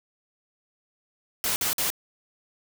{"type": "noise bursts", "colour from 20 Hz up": "white", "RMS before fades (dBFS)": -26, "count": 3, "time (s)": [1.44, 1.902], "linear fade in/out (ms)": 0, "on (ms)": 120, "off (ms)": 51, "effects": []}